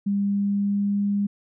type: tone with pitch glide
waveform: sine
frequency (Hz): 200.6 to 202.3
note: G3 to G#3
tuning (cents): +40 to -45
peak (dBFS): -20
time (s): 0.06-1.27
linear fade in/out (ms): 10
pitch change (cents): +15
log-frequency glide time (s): 0.25-1.01
effects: none